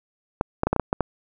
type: clicks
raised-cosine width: 1 ms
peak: -6 dBFS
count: 8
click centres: 0.411 / 0.634 / 0.67 / 0.73 / 0.763 / 0.797 / 0.929 / 1.007 s
effects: none